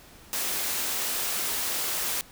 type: high-pass noise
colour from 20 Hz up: white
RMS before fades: -29 dBFS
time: 0.33-2.21 s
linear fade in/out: 0 ms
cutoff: 230 Hz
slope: 12 dB/octave
effects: pink hiss -51 dBFS RMS until 2.31 s